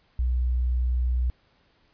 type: tone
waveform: sine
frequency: 61.74 Hz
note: B1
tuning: in tune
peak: -21 dBFS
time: 0.19-1.3 s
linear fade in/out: 0 ms
effects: pink hiss -64 dBFS RMS until 1.93 s + resampled to 11025 Hz